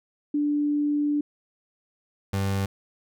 sine / 30% pulse tone pair in turn, 293.3 / 97.88 Hz, D4 / G2, -2 / -2 cents, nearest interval octave + perfect fifth, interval 1900 cents, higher first, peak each -21 dBFS, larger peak neither, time 0.34-1.21 / 2.33-2.66 s, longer first, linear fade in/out 5 ms, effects none

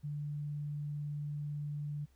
sine tone, 147 Hz, D3, 2 cents sharp, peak -36 dBFS, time 0.03-2.06 s, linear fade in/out 20 ms, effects added 66 Hz sine -64 dBFS peak until 2.15 s + pink hiss -74 dBFS RMS until 2.15 s

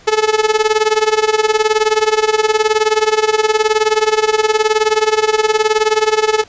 sawtooth tone with tremolo, 432.6 Hz, A4, 29 cents flat, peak -4 dBFS, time 0.07-6.44 s, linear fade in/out 10 ms, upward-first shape sine, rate 19 Hz, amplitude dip 85%, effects pink hiss -44 dBFS RMS until 6.48 s + resampled to 16000 Hz

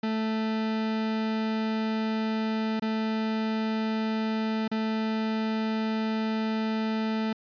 40% pulse tone with dropouts, 220 Hz, A3, in tune, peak -25 dBFS, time 0.03-7.33 s, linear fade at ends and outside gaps 5 ms, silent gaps 2.797-2.821 / 4.679-4.714 s, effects resampled to 11025 Hz

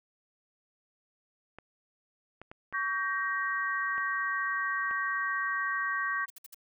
clicks, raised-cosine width 0.5 ms, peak -30 dBFS, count 6, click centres 1.586 / 2.416 / 2.515 / 2.726 / 3.98 / 4.911 s
sine chord, G diminished, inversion second, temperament just, 1128.9 / 1568 / 1881.6 Hz, Db6 / G6 / Bb6, +31 / 0 / +16 cents, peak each -33 dBFS, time 2.73-6.26 s, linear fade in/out 20 ms
blue noise bursts, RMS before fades -46 dBFS, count 4, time 6.28-6.545 s, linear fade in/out 5 ms, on 22 ms, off 59 ms
effects none

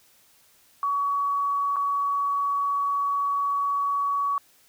sine tone with dropouts, 1129 Hz, C#6, 31 cents sharp, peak -22 dBFS, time 0.83-4.38 s, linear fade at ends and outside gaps 1 ms, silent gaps 1.76-1.766 s, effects white hiss -59 dBFS RMS until 4.68 s

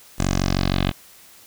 10% pulse tone with low-pass filter sweep, 46.43 Hz, F#1, 7 cents sharp, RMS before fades -21 dBFS, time 0.18-0.92 s, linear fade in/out 20 ms, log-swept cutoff 7700 to 3300 Hz, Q 3.1, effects white hiss -48 dBFS RMS until 1.46 s

